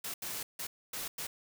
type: noise bursts at uneven times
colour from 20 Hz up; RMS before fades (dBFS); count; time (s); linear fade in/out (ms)
white; -39; 5; 0.04-0.14 / 0.22-0.43 / 0.59-0.67 / 0.93-1.08 / 1.18-1.27; 5
effects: none